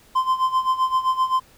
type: tone with tremolo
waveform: triangle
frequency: 1037 Hz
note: C6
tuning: 16 cents flat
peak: -13 dBFS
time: 0.15-1.4 s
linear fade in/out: 10 ms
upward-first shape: sine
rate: 7.7 Hz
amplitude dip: 80%
effects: pink hiss -53 dBFS RMS until 1.57 s